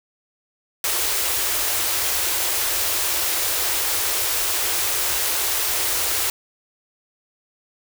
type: band-stop noise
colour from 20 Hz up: white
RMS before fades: -22 dBFS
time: 0.84-6.3 s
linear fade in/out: 2 ms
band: 110 to 310 Hz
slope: 96 dB/octave
effects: none